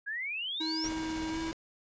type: exponential sweep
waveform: sine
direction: up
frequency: 1611 to 5920 Hz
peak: -33 dBFS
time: 0.06-0.89 s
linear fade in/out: 20 ms
type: tone with pitch glide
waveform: square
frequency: 318.4 to 324.7 Hz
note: D#4 to E4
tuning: +40 to -26 cents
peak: -34 dBFS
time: 0.6-1.52 s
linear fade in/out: 10 ms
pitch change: +34 cents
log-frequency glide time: 1.31-1.38 s
type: noise with tremolo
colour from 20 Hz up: pink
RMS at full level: -41 dBFS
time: 0.84-1.53 s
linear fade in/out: 0 ms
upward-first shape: sine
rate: 16 Hz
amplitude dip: 30%
effects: resampled to 16000 Hz